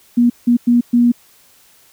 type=tone bursts at uneven times; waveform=sine; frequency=239.9 Hz; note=A#3; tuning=50 cents sharp; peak=-8 dBFS; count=4; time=0.17-0.3 / 0.47-0.57 / 0.67-0.81 / 0.93-1.12 s; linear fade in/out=10 ms; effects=white hiss -50 dBFS RMS until 1.92 s